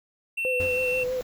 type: tone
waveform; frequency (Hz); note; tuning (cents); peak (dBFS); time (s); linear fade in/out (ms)
triangle; 2700; E7; +41; -24; 0.37-1.04; 10
type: tone with vibrato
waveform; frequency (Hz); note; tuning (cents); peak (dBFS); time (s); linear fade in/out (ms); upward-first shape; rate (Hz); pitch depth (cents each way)
sine; 506; B4; +42; -25; 0.45-1.21; 0; sine; 6.2; 30
type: band-stop noise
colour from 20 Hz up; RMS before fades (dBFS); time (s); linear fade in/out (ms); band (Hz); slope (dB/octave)
pink; -43; 0.6-1.23; 10; 7700 to 11000; 96
type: tone with exponential decay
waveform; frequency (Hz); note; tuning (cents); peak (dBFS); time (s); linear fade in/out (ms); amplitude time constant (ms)
45% pulse; 88.3; F2; +20; -29; 0.6-0.91; 0; 67
effects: none